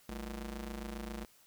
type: ring-modulated tone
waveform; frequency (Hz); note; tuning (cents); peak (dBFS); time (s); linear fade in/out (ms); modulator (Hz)
sawtooth; 136; C#3; -33; -33; 0.09-1.25; 2; 81.7
effects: white hiss -64 dBFS RMS until 1.46 s